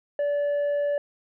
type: tone with tanh clipping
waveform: triangle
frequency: 578 Hz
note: D5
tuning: 28 cents flat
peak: -23 dBFS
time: 0.19-0.98 s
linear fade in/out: 2 ms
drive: 8 dB
effects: none